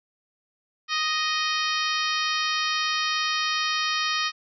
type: harmonic tone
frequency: 622.3 Hz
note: D#5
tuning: in tune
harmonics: 2 / 3 / 4 / 5 / 6 / 7 / 8 / 9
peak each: -28 / -30 / -31 / -32 / -33 / -33 / -34 / -35 dBFS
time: 0.88-4.32 s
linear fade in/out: 50 ms
effects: none